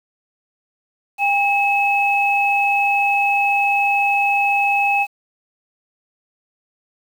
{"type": "tone pair together", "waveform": "sine", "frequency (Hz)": [805, 2579], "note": ["G5", "E7"], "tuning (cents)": [46, -39], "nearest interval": "octave + minor sixth", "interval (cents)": 2015, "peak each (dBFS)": -17, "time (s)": [1.18, 5.07], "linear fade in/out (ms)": 50, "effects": ["7-bit"]}